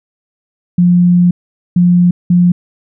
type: tone bursts at uneven times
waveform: sine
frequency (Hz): 176.6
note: F3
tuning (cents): +20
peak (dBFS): -5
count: 3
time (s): 0.78-1.31 / 1.76-2.11 / 2.3-2.52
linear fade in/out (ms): 5
effects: none